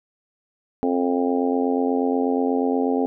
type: harmonic tone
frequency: 88.3 Hz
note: F2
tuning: 20 cents sharp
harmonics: 3 / 4 / 5 / 6 / 7 / 8 / 9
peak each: -21 / -31 / -24 / -31 / -34 / -32 / -29 dBFS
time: 0.83-3.06 s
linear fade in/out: 0 ms
effects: none